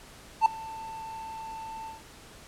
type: tone with ADSR envelope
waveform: triangle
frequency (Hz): 889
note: A5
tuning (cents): +18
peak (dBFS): -12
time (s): 0.41-2.02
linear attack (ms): 48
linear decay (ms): 4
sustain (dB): -23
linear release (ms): 150
effects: pink hiss -50 dBFS RMS until 2.47 s + low-pass 11000 Hz 12 dB/octave